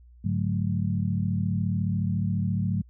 sine tone cluster, 102.1 / 141.3 / 180.7 / 215 Hz, G#2 / C#3 / F#3 / A3, -29 / +34 / -41 / -40 cents, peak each -27 / -31 / -28 / -32 dBFS, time 0.24-2.82 s, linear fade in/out 10 ms, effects added 60 Hz sine -49 dBFS peak until 2.89 s

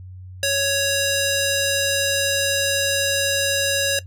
square tone with band-pass filter, 556 Hz, C#5, 5 cents sharp, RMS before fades -20 dBFS, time 0.43-3.99 s, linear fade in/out 2 ms, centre 5400 Hz, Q 0.56, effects noise-tail reverb RT60 0.1 s tail -17 dB re dry + added 92 Hz sine -35 dBFS peak until 4.06 s

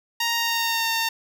10% pulse tone with pitch glide, 932.3 to 911.5 Hz, A#5 to A#5, 0 to -39 cents, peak -13 dBFS, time 0.2-1.09 s, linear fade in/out 5 ms, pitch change -39 cents, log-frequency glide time 0.37-0.9 s, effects none

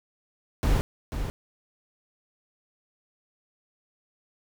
brown noise with echo, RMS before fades -22 dBFS, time 0.63-0.81 s, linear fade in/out 0 ms, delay 490 ms, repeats 1, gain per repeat -8 dB, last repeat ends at 1.3 s, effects none

